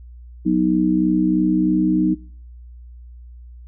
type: chord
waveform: sine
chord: B major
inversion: second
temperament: equal with one note detuned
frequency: 185 / 247.9 / 311.1 Hz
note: F#3 / B3 / D#4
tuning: 0 / +7 / 0 cents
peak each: -19 / -22 / -17 dBFS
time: 0.45-2.15 s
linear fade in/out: 20 ms
effects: noise-tail reverb RT60 0.5 s tail -23 dB re dry + added 60 Hz sine -37 dBFS peak until 3.67 s